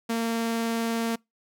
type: tone with vibrato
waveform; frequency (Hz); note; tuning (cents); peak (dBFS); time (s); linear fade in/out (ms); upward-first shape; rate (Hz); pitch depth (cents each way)
sawtooth; 229.1; A#3; -30; -21; 0.09-1.16; 10; sine; 20; 12
effects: noise-tail reverb RT60 0.2 s tail -26 dB re dry